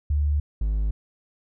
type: tone pair in turn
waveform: sine / triangle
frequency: 73.42 / 52.2 Hz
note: D2 / G#1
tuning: 0 / +10 cents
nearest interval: tritone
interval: 590 cents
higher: first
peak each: -19 dBFS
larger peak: neither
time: 0.1-0.4 / 0.61-0.91 s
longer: neither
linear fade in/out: 5 ms
effects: none